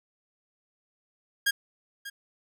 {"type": "tone with echo", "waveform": "sawtooth", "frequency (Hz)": 1626, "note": "G#6", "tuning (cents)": -37, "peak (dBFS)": -18, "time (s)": [1.46, 1.51], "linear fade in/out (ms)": 10, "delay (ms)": 590, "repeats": 1, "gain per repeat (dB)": -15, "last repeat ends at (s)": 2.1, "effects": []}